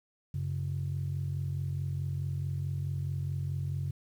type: tone pair together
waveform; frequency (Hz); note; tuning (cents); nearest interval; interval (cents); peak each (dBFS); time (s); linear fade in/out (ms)
sine; 94.34 / 139; F#2 / C#3; +34 / +5; perfect fifth; 671; -33 / -32; 0.34-3.91; 5
effects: tanh soft clip ceiling -25 dBFS + 10-bit